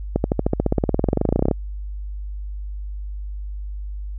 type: accelerating click train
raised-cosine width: 2 ms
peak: -4 dBFS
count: 28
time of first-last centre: 0.16-1.512 s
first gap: 81 ms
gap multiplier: 0.96
effects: added 50 Hz sine -27 dBFS peak until 4.18 s